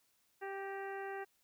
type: harmonic tone with a mistuned harmonic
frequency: 392 Hz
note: G4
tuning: in tune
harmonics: 1 / 2 / 3 / 4 / 5 / 6 / 7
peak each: -43 / -45 / -54 / -49 / -51 / -60 / -60 dBFS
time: 0.41-1.25 s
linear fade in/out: 20 ms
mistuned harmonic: 5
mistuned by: -40 cents
effects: white hiss -75 dBFS RMS until 1.43 s